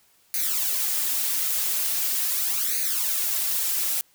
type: noise with flanger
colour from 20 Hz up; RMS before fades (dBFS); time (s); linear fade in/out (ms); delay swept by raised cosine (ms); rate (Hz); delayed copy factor
blue; -25; 0.34-4.01; 0; 0.46 to 5.56; 0.41; +0.8
effects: white hiss -61 dBFS RMS until 4.14 s